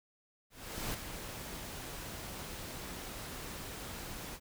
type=noise with ADSR envelope; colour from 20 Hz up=pink; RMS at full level=-37 dBFS; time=0.5-4.4 s; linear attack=440 ms; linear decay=9 ms; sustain=-7 dB; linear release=60 ms; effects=none